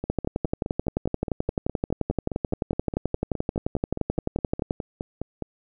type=two click trains; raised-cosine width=2 ms; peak=-10 / -16 dBFS; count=54 / 27; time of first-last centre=0.1-4.709 / 0.04-5.423 s; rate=11.5 / 4.83 Hz; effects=none